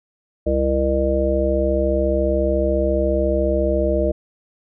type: harmonic tone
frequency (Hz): 67.1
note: C2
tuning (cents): +44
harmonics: 1 / 3 / 5 / 7 / 9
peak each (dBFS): -21 / -27 / -23 / -24 / -20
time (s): 0.46-4.12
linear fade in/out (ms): 10
effects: none